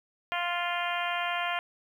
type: harmonic tone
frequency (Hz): 349.2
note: F4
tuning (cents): 0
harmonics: 2 / 3 / 4 / 5 / 6 / 7 / 8 / 9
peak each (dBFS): -33 / -35 / -36 / -37 / -38 / -38 / -39 / -40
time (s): 0.32-1.59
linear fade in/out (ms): 0
effects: 10-bit